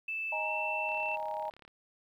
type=tone with pitch glide; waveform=sine; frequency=2637 to 2671 Hz; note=E7 to E7; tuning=0 to +22 cents; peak=-33 dBFS; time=0.08-1.16 s; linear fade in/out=5 ms; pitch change=+22 cents; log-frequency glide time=0.38-0.5 s
type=chord; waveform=sine; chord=D# suspended fourth; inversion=none; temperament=equal; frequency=622.3 / 830.6 / 932.3 Hz; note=D#5 / G#5 / A#5; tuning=0 / 0 / 0 cents; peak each=-38 dBFS; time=0.32-1.5 s; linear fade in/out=5 ms
type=click train; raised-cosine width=0.3 ms; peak=-37 dBFS; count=29; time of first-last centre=0.89-1.679 s; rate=35.5 Hz
effects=11-bit